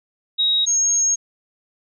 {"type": "tone pair in turn", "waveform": "sine", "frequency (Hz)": [3800, 6524], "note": ["A#7", "G#8"], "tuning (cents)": [33, -32], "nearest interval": "major sixth", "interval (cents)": 935, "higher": "second", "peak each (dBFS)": -15, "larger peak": "neither", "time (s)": [[0.38, 0.66], [0.66, 1.16]], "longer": "second", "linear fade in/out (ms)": 20, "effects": []}